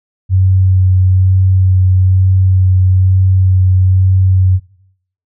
sine tone with vibrato, 93.5 Hz, F#2, 19 cents sharp, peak -6 dBFS, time 0.29-4.6 s, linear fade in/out 50 ms, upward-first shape sine, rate 1.1 Hz, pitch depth 13 cents each way, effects noise-tail reverb RT60 0.7 s tail -20 dB re dry

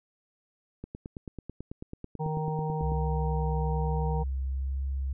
click train, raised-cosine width 3 ms, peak -25 dBFS, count 20, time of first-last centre 0.84-2.919 s, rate 9.14 Hz
harmonic tone, 155.56 Hz, D#3, in tune, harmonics 1 / 3 / 5 / 6, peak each -30 / -35 / -37 / -38 dBFS, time 2.19-4.24 s, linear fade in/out 20 ms
sine tone with vibrato, 67 Hz, C2, 42 cents sharp, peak -28 dBFS, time 2.82-5.13 s, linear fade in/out 5 ms, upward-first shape triangle, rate 1.1 Hz, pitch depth 21 cents each way
effects none

